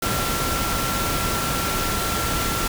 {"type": "tone in noise", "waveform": "sine", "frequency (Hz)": 1359, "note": "F6", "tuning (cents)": -48, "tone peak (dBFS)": -28, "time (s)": [0.02, 2.68], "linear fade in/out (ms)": 5, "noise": "pink", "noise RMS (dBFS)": -24, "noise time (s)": [0.02, 2.68], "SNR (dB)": -7, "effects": []}